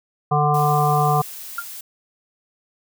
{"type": "harmonic tone", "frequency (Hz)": 148.2, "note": "D3", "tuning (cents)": 16, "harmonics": [1, 3, 5, 7, 8], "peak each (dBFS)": [-19, -25, -19, -24, -23], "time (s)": [0.31, 1.22], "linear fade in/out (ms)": 10}
{"type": "noise", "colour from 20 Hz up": "blue", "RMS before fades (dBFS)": -35, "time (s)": [0.54, 1.81], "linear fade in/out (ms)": 5}
{"type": "tone with exponential decay", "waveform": "sine", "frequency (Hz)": 1396, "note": "F6", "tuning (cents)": -1, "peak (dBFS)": -19, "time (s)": [1.58, 1.65], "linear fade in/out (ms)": 5, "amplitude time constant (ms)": 15}
{"effects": []}